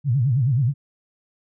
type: tone with vibrato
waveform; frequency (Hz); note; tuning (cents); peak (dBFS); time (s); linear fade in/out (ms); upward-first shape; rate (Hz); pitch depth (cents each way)
sine; 128.5; C3; -31; -16; 0.04-0.74; 50; sine; 9.4; 220
effects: none